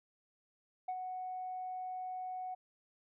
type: tone with ADSR envelope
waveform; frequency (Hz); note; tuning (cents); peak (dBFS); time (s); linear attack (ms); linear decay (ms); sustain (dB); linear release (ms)
sine; 740; F#5; 0; -32; 0.88-2.55; 8; 57; -6; 13
effects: tanh soft clip ceiling -33 dBFS